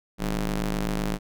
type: ring-modulated tone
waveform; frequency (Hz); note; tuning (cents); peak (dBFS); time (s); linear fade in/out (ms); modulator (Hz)
sawtooth; 107.8; A2; -35; -18; 0.18-1.19; 50; 77.8
effects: none